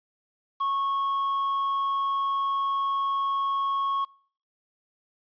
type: tone with quantisation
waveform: triangle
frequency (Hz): 1100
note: C#6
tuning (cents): -14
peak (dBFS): -22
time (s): 0.6-4.05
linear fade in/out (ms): 10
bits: 8
effects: noise-tail reverb RT60 0.5 s tail -25 dB re dry + resampled to 11025 Hz